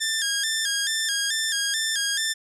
10% pulse tone with vibrato, 1704 Hz, G#6, 44 cents sharp, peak -13 dBFS, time 0-2.34 s, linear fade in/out 20 ms, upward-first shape square, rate 2.3 Hz, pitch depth 75 cents each way, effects low-pass 9000 Hz 12 dB/octave

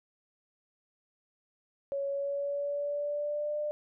sine tone with pitch glide, 557 to 597 Hz, C#5 to D5, +8 to +28 cents, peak -30 dBFS, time 1.92-3.71 s, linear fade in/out 0 ms, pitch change +120 cents, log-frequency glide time 2.08-3.57 s, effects none

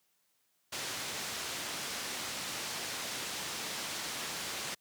white low-pass noise, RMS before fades -39 dBFS, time 0.72-4.75 s, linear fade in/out 10 ms, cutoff 6400 Hz, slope 12 dB/octave, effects white hiss -75 dBFS RMS until 4.8 s + high-pass 100 Hz 12 dB/octave

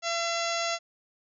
harmonic tone with a mistuned harmonic, 677 Hz, E5, 46 cents sharp, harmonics 1 / 2 / 3 / 4 / 5 / 6 / 7 / 8 / 9 / 10, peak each -31 / -34 / -36 / -37 / -38 / -39 / -39 / -40 / -41 / -41 dBFS, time 0.02-0.79 s, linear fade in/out 50 ms, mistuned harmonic 9, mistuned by +61 cents, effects none

